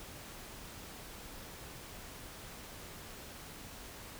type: silence
effects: pink hiss -49 dBFS RMS until 4.19 s

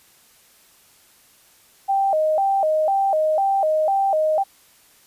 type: tone with vibrato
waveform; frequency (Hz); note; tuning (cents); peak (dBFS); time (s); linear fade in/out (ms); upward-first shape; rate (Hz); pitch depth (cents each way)
sine; 698.5; F5; 0; -16; 1.88-4.44; 20; square; 2; 200
effects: white hiss -54 dBFS RMS until 5.06 s + resampled to 32000 Hz

